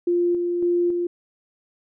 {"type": "tone with tremolo", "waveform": "sine", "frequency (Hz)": 349.2, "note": "F4", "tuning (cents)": 0, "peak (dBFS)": -17, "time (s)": [0.07, 1.07], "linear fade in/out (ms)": 5, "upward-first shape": "square", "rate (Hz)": 1.8, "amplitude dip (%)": 35, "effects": []}